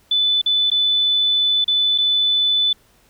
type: tone with dropouts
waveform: sine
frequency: 3497 Hz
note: A7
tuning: 11 cents flat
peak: -14 dBFS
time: 0.11-2.73 s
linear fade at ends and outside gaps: 5 ms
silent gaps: 0.416-0.46 / 0.702-0.715 / 1.644-1.679 / 1.979-1.983 s
effects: pink hiss -56 dBFS RMS until 3.09 s